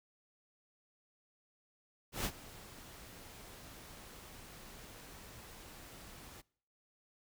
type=noise with ADSR envelope; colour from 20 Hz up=pink; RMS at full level=-35 dBFS; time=2.12-6.42 s; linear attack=130 ms; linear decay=57 ms; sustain=-18 dB; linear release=20 ms; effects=noise-tail reverb RT60 0.6 s tail -25 dB re dry